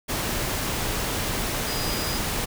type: tone in noise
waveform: sine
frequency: 4919 Hz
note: D#8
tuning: 21 cents flat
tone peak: -33 dBFS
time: 1.66-2.19 s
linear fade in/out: 20 ms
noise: pink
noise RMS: -27 dBFS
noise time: 0.08-2.46 s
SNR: -9 dB
effects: none